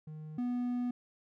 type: tone pair in turn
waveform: triangle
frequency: 154.5 / 245.3 Hz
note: D#3 / B3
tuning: -12 / -12 cents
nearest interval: minor sixth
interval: 800 cents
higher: second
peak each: -40 / -29 dBFS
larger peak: second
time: 0.07-0.38 / 0.38-0.91 s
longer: second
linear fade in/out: 5 ms
effects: none